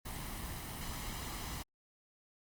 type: noise with comb filter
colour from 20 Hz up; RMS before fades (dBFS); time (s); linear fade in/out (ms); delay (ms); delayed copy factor
pink; -42; 0.05-1.63; 10; 0.99; +0.5
effects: Opus 32 kbps